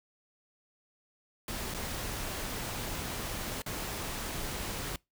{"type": "noise with dropouts", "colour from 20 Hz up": "pink", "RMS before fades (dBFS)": -37, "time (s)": [1.48, 4.96], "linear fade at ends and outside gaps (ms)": 2, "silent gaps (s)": [[1.74, 1.745], [3.62, 3.662]], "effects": ["noise-tail reverb RT60 0.2 s tail -24 dB re dry"]}